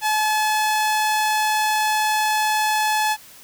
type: tone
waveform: sawtooth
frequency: 858 Hz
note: A5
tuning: 44 cents flat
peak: -14 dBFS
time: 0.01-3.17 s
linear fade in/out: 50 ms
effects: white hiss -45 dBFS RMS until 3.43 s